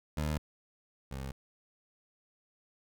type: tone pair in turn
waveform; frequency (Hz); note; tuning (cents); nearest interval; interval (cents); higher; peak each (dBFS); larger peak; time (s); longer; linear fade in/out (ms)
20% pulse; 76 / 67.07; D#2 / C2; -40 / +43; major second; 217; first; -26 / -33; first; 0.17-0.38 / 1.11-1.32; neither; 5
effects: none